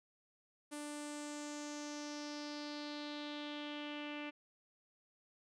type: tone with low-pass filter sweep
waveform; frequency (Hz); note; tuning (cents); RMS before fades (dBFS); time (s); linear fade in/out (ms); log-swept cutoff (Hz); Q
sawtooth; 295; D4; +8; -45; 0.71-4.31; 20; 9500 to 2600; 3.9
effects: none